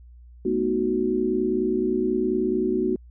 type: chord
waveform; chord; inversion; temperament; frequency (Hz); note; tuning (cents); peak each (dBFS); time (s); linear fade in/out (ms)
sine; B dominant seventh; third; equal with one note detuned; 217 / 246.9 / 311.1 / 370; A3 / B3 / D#4 / F#4; -24 / 0 / 0 / 0; -29 / -27 / -28 / -23; 0.45-2.96; 5
effects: added 60 Hz sine -44 dBFS peak until 3.1 s